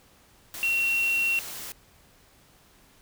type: tone in noise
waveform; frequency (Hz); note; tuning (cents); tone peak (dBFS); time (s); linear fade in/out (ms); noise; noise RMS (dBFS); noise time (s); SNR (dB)
sine; 2731; F7; -39; -22; 0.63-1.39; 0; white; -38; 0.54-1.72; +13
effects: pink hiss -58 dBFS RMS until 3.01 s